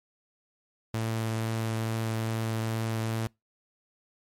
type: tone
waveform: sawtooth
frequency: 112.2 Hz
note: A2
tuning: 34 cents sharp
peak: -24 dBFS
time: 0.94-3.27 s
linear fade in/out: 0 ms
effects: noise-tail reverb RT60 0.2 s tail -25 dB re dry + MP3 64 kbps